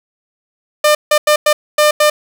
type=tone bursts at uneven times; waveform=sawtooth; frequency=600 Hz; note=D5; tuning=37 cents sharp; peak=-4 dBFS; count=6; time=0.84-0.95 / 1.11-1.18 / 1.27-1.36 / 1.46-1.53 / 1.78-1.91 / 2-2.1 s; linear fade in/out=5 ms; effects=none